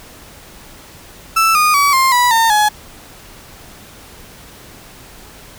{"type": "tone with pitch steps", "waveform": "35% pulse", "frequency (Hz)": [1323, 1227.3, 1138.5, 1056.1, 979.7, 908.9, 843.1], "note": ["E6", "D#6", "C#6", "C6", "B5", "A#5", "G#5"], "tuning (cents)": [6, -24, 46, 16, -14, -44, 26], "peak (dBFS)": -8, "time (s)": [1.36, 2.69], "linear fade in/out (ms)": 10, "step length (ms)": 190, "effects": ["pink hiss -39 dBFS RMS until 5.58 s"]}